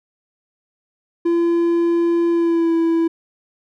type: tone with pitch glide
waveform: triangle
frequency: 340 to 330.9 Hz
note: F4 to E4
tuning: -46 to +7 cents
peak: -12 dBFS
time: 1.25-3.08 s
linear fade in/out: 10 ms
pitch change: -47 cents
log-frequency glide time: 2.3-2.74 s
effects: none